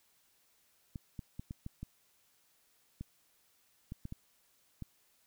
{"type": "clicks", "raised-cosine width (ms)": 5, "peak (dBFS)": -29, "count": 11, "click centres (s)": [0.958, 1.192, 1.395, 1.509, 1.664, 1.83, 3.01, 3.921, 4.054, 4.124, 4.823], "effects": ["white hiss -71 dBFS RMS until 5.26 s"]}